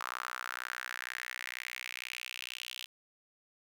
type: tone with high-pass filter sweep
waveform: sawtooth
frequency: 62.1 Hz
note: B1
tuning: 10 cents sharp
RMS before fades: -42 dBFS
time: 0-2.86 s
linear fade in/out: 10 ms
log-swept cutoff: 1200 to 3100 Hz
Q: 3.9
effects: 10-bit